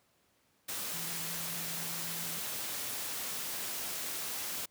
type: tone in noise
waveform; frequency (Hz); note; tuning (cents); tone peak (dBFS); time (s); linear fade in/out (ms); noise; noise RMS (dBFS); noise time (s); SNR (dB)
sine; 168.1; E3; +34; -47; 0.93-2.39; 10; white; -38; 0.68-4.66; -12
effects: pink hiss -71 dBFS RMS until 4.7 s + high-pass 100 Hz 12 dB/octave